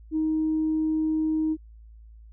sine tone, 313.7 Hz, D#4, 14 cents sharp, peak -21 dBFS, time 0.11-1.57 s, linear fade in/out 50 ms, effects tanh soft clip ceiling -17 dBFS + added 55 Hz sine -45 dBFS peak until 2.32 s

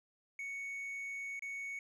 triangle tone with dropouts, 2223 Hz, C#7, 4 cents sharp, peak -38 dBFS, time 0.39-1.79 s, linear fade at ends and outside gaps 2 ms, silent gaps 1.394-1.422 s, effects resampled to 24000 Hz

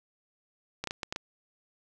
clicks, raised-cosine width 0.2 ms, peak -16 dBFS, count 6, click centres 0.84 / 0.873 / 0.909 / 1.032 / 1.125 / 1.161 s, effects none

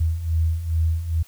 sine beating tone pair, 79.7 / 82.1 Hz, D#2 / E2, +42 / -6 cents, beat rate 2.4 Hz, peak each -25 / -20 dBFS, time 0-1.23 s, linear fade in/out 10 ms, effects white hiss -52 dBFS RMS until 1.27 s

